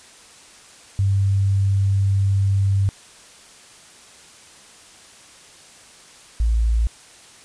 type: tone pair in turn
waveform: sine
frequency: 98.2 / 56.33 Hz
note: G2 / A1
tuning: +4 / +41 cents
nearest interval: minor seventh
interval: 963 cents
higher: first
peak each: -15 dBFS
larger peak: neither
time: 0.99-2.89 / 6.4-6.87 s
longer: first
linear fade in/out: 0 ms
effects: white hiss -46 dBFS RMS until 7.44 s + resampled to 22050 Hz